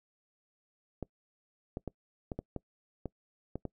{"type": "clicks", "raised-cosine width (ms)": 2, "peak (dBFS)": -23, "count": 9, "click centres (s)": [1.027, 1.771, 1.877, 2.318, 2.39, 2.563, 3.057, 3.556, 3.653], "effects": ["noise-tail reverb RT60 0.1 s tail -24 dB re dry"]}